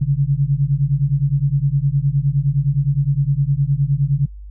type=beating tone pair; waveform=sine; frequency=135.5 / 145.2 Hz; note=C#3 / D3; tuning=-39 / -19 cents; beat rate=9.7 Hz; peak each=-17 dBFS; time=0.01-4.26 s; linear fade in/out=10 ms; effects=noise-tail reverb RT60 0.1 s tail -25 dB re dry + added 50 Hz sine -32 dBFS peak until 4.5 s